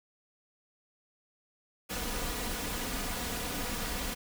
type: noise with comb filter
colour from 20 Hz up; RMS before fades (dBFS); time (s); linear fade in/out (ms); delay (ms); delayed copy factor
pink; -35; 1.89-4.15; 20; 4.1; +0.55
effects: none